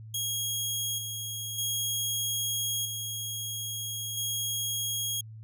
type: tone with level steps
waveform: 15% pulse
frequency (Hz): 3285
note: G#7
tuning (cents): -20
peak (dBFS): -22 / -27 / -21 / -26 / -22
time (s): 0.14-5.21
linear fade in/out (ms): 5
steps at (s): 0.98 / 1.58 / 2.85 / 4.17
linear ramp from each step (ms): 5
effects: added 110 Hz sine -42 dBFS peak until 5.43 s